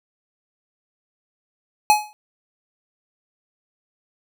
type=tone with exponential decay; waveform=square; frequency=844 Hz; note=G#5; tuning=28 cents sharp; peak=-9 dBFS; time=1.9-2.13 s; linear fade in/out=0 ms; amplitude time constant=48 ms; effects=none